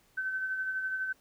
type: tone with tremolo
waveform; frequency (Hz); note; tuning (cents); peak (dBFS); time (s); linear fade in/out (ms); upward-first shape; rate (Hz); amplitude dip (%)
sine; 1531; G6; -41; -29; 0.17-1.13; 10; sine; 12; 40
effects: pink hiss -66 dBFS RMS until 1.2 s